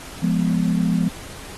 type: chord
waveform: sine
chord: F diminished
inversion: none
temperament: equal with one note detuned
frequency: 173.61 / 207.7 / 246.9 Hz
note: F3 / Ab3 / Cb4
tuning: -10 / 0 / 0 cents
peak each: -19 / -22 / -23 dBFS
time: 0.22-1.09 s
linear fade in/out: 10 ms
effects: pink hiss -38 dBFS RMS until 1.57 s + AAC 32 kbps